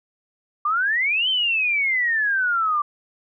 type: exponential two-way sweep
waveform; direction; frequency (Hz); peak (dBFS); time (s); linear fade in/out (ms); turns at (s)
sine; up then down; 1165 to 3136 to 1165; -18; 0.65-2.82; 5; 1.29
effects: none